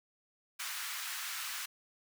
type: high-pass noise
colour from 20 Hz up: pink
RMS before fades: -40 dBFS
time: 0.59-1.66 s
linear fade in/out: 10 ms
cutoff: 1200 Hz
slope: 24 dB/octave
effects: none